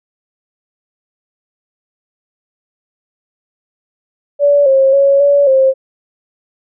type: tone with pitch steps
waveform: sine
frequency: 574 / 537 / 555 / 569 / 531 Hz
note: D5 / C5 / C#5 / C#5 / C5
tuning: -40 / +45 / +2 / +45 / +25 cents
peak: -6 dBFS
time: 4.39-5.74 s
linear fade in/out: 50 ms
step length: 270 ms
effects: none